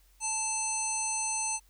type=harmonic tone with a mistuned harmonic; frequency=880 Hz; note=A5; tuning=in tune; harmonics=1 / 3 / 5 / 7 / 9 / 10; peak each=-36 / -39 / -45 / -33 / -39 / -35 dBFS; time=0.2-1.6 s; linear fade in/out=50 ms; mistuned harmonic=5; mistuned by=-65 cents; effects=added 46 Hz sine -60 dBFS peak until 1.69 s + white hiss -67 dBFS RMS until 1.69 s